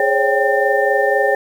sine tone cluster, 415.8 / 537 / 561 / 786 / 1800 Hz, G#4 / C5 / C#5 / G5 / A6, +2 / +45 / +21 / +4 / +39 cents, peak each -19 dBFS, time 0-1.35 s, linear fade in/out 2 ms, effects 7-bit

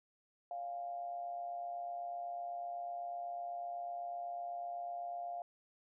sine tone with amplitude modulation, 698.5 Hz, F5, in tune, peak -37 dBFS, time 0.51-5.42 s, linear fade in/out 2 ms, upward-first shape sine, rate 128 Hz, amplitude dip 50%, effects none

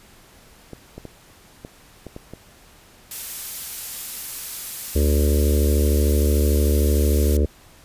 clicks, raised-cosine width 2 ms, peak -21 dBFS, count 7, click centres 0.733 / 0.98 / 1.053 / 1.649 / 2.067 / 2.164 / 2.336 s
blue noise, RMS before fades -30 dBFS, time 3.11-7.37 s, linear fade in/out 2 ms
harmonic tone, 73.3 Hz, D2, 3 cents flat, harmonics 1 / 3 / 4 / 5 / 6 / 7 / 8, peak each -16 / -27 / -28 / -27 / -27 / -31 / -35 dBFS, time 4.95-7.46 s, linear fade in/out 10 ms
effects pink hiss -50 dBFS RMS until 7.84 s + resampled to 32000 Hz

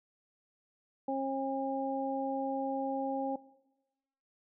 harmonic tone, 270 Hz, C#4, 45 cents flat, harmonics 1 / 2 / 3, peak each -35 / -35 / -35 dBFS, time 1.08-3.36 s, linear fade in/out 5 ms, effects noise-tail reverb RT60 1.0 s tail -20 dB re dry

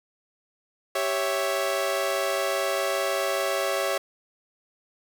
sawtooth chord, C# diminished, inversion second, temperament equal, 392 / 554.4 / 659.3 Hz, G4 / C#5 / E5, 0 / 0 / 0 cents, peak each -27 / -23 / -25 dBFS, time 0.95-3.98 s, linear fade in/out 5 ms, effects none

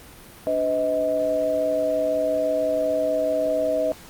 sine tone cluster, 291.3 / 507 / 633 Hz, D4 / B4 / D#5, -14 / +45 / +30 cents, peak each -30 / -26 / -21 dBFS, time 0.47-3.92 s, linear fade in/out 0 ms, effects pink hiss -45 dBFS RMS until 4.09 s + Opus 32 kbps

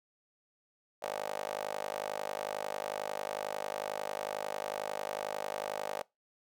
15% pulse tone with high-pass filter, 51.1 Hz, G#1, 27 cents flat, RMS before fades -38 dBFS, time 1.02-6.03 s, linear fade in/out 10 ms, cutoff 640 Hz, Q 4.8, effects noise-tail reverb RT60 0.2 s tail -23 dB re dry

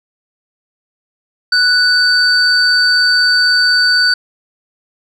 sine tone pair together, 1480 / 4578 Hz, F#6 / D8, 0 / -45 cents, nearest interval octave + minor sixth, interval 1955 cents, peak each -10 dBFS, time 1.52-4.14 s, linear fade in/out 5 ms, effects tanh soft clip ceiling -3 dBFS

